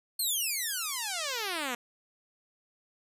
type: exponential sweep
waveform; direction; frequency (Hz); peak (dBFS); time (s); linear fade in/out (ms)
5% pulse; down; 4410 to 233.1; -20; 0.19-1.75; 5
effects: resampled to 32000 Hz